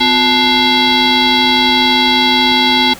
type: tone with frequency modulation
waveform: sine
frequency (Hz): 2093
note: C7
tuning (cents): 0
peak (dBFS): -8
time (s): 0-2.94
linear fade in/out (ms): 10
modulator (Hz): 613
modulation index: 3.5
effects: pink hiss -33 dBFS RMS until 2.99 s